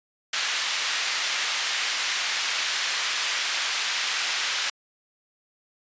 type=band-pass noise; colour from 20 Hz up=pink; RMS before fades=-27 dBFS; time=0.33-4.7 s; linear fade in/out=5 ms; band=1800 to 5800 Hz; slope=12 dB/octave; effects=resampled to 16000 Hz